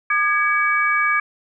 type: tone cluster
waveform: sine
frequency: 1203 / 1661 / 2280 Hz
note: D6 / G#6 / C#7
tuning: +41 / 0 / +48 cents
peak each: -20 dBFS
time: 0.1-1.2 s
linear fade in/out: 5 ms
effects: none